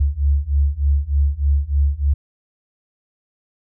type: beating tone pair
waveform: sine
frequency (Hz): 69.3 / 72.6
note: C#2 / D2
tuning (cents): 0 / -19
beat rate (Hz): 3.3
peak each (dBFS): -18 / -17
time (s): 0-2.14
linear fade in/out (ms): 10
effects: none